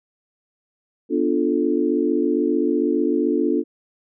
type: chord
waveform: sine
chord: B half-diminished seventh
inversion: none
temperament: equal with one note detuned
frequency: 246.9 / 293.7 / 349.2 / 437.5 Hz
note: B3 / D4 / F4 / A4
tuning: 0 / 0 / 0 / -10 cents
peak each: -24 / -21 / -22 / -24 dBFS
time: 1.09-3.64 s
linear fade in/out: 50 ms
effects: none